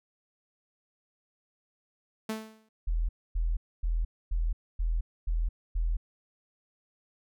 sawtooth tone with exponential decay, 219.2 Hz, A3, 6 cents flat, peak -25 dBFS, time 2.29-2.69 s, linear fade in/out 5 ms, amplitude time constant 85 ms
sine tone bursts, 41.14 Hz, E1, 3 cents flat, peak -25 dBFS, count 7, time 2.87-5.97 s, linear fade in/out 10 ms, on 220 ms, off 260 ms
effects none

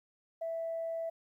sine tone, 659.3 Hz, E5, in tune, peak -33 dBFS, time 0.41-1.1 s, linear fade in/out 10 ms, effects tanh soft clip ceiling -29 dBFS + 12-bit

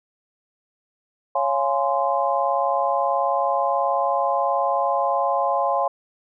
sine chord, Db major seventh, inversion none, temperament just, 554.4 / 693 / 831.5 / 1039.4 Hz, Db5 / F5 / Ab5 / C6, 0 / -14 / +2 / -12 cents, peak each -24 dBFS, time 1.35-5.88 s, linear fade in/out 5 ms, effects none

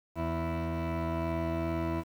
20% pulse tone pair together, 82.41 / 330 Hz, E2 / E4, 0 / +2 cents, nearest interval 2 octaves, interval 2402 cents, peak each -28 dBFS, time 0.15-2.04 s, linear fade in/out 50 ms, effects low-pass 2000 Hz 12 dB/octave + 9-bit

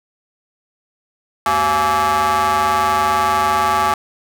35% pulse ring-modulated tone, 155.56 Hz, D#3, in tune, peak -9 dBFS, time 1.46-3.94 s, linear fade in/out 2 ms, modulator 1000 Hz, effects none

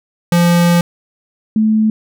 square / sine tone pair in turn, 172.8 / 217.5 Hz, F3 / A3, -18 / -20 cents, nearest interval major third, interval 398 cents, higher second, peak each -9 dBFS, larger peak neither, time 0.32-0.81 / 1.56-1.9 s, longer first, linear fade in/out 2 ms, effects none

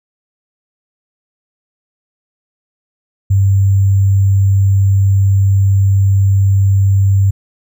sine tone with sample-and-hold, 97.8 Hz, G2, 4 cents flat, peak -7 dBFS, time 3.3-7.31 s, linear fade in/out 10 ms, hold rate 7350 Hz, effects none

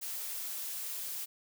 blue noise with high-pass filter sweep, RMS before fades -39 dBFS, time 0.01-1.26 s, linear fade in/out 20 ms, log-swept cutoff 470 to 230 Hz, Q 1.3, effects none

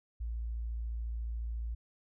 sine tone, 57.1 Hz, A#1, 35 cents flat, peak -34 dBFS, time 0.2-1.75 s, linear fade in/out 10 ms, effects none

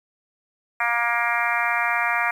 harmonic tone, 236 Hz, A#3, 22 cents sharp, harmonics 3 / 4 / 5 / 6 / 7 / 8 / 9 / 10, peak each -28 / -28 / -28 / -28 / -28 / -28 / -28 / -28 dBFS, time 0.8-2.31 s, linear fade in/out 5 ms, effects 8-bit

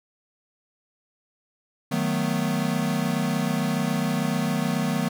square chord, B dominant seventh, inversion first, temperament equal, 155.56 / 185 / 220 / 246.9 Hz, D#3 / F#3 / A3 / B3, 0 / 0 / 0 / 0 cents, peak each -29 dBFS, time 1.91-5.09 s, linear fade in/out 10 ms, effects none

